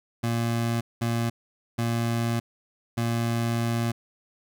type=tone bursts at uneven times; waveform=25% pulse; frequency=116.54 Hz; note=A#2; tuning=in tune; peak=-20 dBFS; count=4; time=0.23-0.81 / 1.01-1.3 / 1.78-2.4 / 2.97-3.92 s; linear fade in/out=10 ms; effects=none